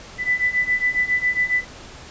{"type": "beating tone pair", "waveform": "sine", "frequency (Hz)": [1988, 1995.3], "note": ["B6", "B6"], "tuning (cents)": [11, 17], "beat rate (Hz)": 7.3, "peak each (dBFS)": [-22, -20], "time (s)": [0.18, 1.65], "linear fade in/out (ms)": 50, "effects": ["pink hiss -40 dBFS RMS until 2.1 s", "resampled to 16000 Hz"]}